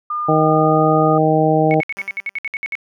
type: tone with pitch glide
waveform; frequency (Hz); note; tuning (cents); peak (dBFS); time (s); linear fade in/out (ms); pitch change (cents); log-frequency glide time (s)
sine; 1210 to 1230.4; D#6 to D#6; -49 to -20; -19; 0.1-1.18; 5; +29; 0.34-0.83
type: harmonic tone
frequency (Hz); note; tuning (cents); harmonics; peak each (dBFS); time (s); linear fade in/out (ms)
156.5; D#3; +10; 1 / 2 / 3 / 4 / 5; -18 / -18 / -18 / -18 / -18; 0.28-1.81; 10
type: tone bursts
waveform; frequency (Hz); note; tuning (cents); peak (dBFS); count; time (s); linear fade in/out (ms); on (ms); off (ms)
sine; 2210; C#7; -6; -20; 12; 1.71-2.753; 0; 31; 61
type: tone with exponential decay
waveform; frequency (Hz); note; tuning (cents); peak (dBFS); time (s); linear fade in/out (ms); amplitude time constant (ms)
5% pulse; 196.5; G3; +4; -23; 1.97-2.38; 0; 88
effects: none